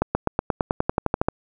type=accelerating click train; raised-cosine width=1 ms; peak=-5 dBFS; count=14; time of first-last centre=0.02-1.285 s; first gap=130 ms; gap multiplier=0.95; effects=none